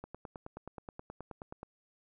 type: click train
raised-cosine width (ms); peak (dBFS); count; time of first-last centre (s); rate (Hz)
1; -29; 16; 0.04-1.631; 9.43
effects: none